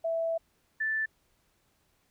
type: tone pair in turn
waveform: sine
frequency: 659.3 / 1760.1 Hz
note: E5 / A6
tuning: 0 / 0 cents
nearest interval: octave + perfect fourth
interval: 1700 cents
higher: second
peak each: -27 dBFS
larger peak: neither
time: 0.04-0.38 / 0.8-1.06 s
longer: first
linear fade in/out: 10 ms
effects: pink hiss -71 dBFS RMS until 2.1 s